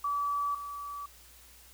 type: tone pair in turn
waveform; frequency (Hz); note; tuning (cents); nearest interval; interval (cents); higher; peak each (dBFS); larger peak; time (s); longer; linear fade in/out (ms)
sine; 1150 / 1150; D6 / D6; -37 / -37; unison; 0; neither; -28 / -37; first; 0.04-0.55 / 0.55-1.06; neither; 5
effects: added 60 Hz sine -59 dBFS peak until 1.73 s + white hiss -56 dBFS RMS until 1.73 s